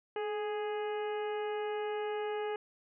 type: harmonic tone with a mistuned harmonic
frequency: 415.3 Hz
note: G#4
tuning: in tune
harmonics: 1 / 2 / 3 / 4 / 5 / 6 / 7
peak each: -34 / -40 / -48 / -48 / -51 / -53 / -52 dBFS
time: 0.16-2.56 s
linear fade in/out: 2 ms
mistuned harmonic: 1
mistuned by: +40 cents
effects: none